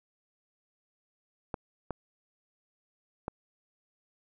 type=clicks; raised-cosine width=1 ms; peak=-19 dBFS; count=3; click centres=1.542 / 1.907 / 3.281 s; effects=none